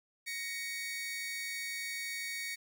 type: tone pair together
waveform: sawtooth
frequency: 1881 / 2237 Hz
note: A#6 / C#7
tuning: +15 / +15 cents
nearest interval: minor third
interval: 300 cents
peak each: -39 / -35 dBFS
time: 0.26-2.56 s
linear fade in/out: 20 ms
effects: 11-bit